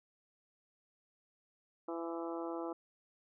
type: harmonic tone with a mistuned harmonic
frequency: 167.4 Hz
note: E3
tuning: 27 cents sharp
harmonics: 2 / 3 / 4 / 5 / 6 / 7 / 8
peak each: -40 / -44 / -46 / -48 / -50 / -51 / -52 dBFS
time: 1.88-2.73 s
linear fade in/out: 5 ms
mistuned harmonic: 8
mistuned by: -26 cents
effects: none